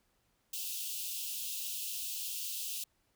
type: high-pass noise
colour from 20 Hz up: white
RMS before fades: -39 dBFS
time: 0.53-2.84 s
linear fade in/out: 5 ms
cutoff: 2600 Hz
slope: 96 dB/octave
effects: pink hiss -75 dBFS RMS until 3.15 s